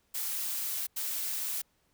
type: noise bursts at uneven times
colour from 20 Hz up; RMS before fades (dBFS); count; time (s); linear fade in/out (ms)
blue; -34; 2; 0.14-0.87 / 0.96-1.62; 10
effects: pink hiss -72 dBFS RMS until 1.93 s